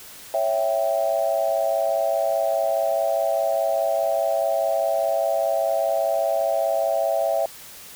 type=chord; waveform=sine; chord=C# diminished; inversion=none; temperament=equal; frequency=554.4 / 659.3 / 784 Hz; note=C#5 / E5 / G5; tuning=0 / 0 / 0 cents; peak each=-25 / -21 / -27 dBFS; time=0.34-7.46 s; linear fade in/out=2 ms; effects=white hiss -42 dBFS RMS until 7.95 s